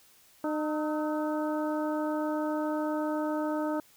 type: harmonic tone with a mistuned harmonic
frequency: 304.6 Hz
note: D#4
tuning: 37 cents flat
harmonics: 1 / 2 / 3 / 4 / 5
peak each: -30 / -33 / -37 / -40 / -45 dBFS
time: 0.44-3.8 s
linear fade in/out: 2 ms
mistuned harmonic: 4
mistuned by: +72 cents
effects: white hiss -60 dBFS RMS until 3.96 s